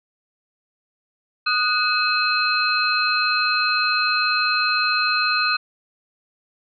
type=tone cluster; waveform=sine; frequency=1239 / 1474 / 2565 / 4140 Hz; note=D#6 / F#6 / E7 / C8; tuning=-8 / -7 / -48 / -19 cents; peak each=-23 dBFS; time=1.46-5.57 s; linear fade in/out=10 ms; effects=none